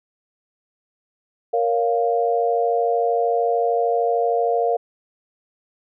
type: chord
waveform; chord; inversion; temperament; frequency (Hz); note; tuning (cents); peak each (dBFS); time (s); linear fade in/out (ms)
sine; Bb minor; none; just; 466.2 / 559.4 / 699.2; Bb4 / Db5 / F5; 0 / +16 / +2; -20 / -26 / -20; 1.53-4.77; 10
effects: none